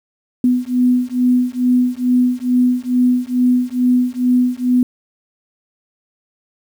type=beating tone pair; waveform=sine; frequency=247.9 / 250.2 Hz; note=B3 / B3; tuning=+7 / +23 cents; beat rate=2.3 Hz; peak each=-15 dBFS; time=0.44-4.83 s; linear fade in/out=2 ms; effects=7-bit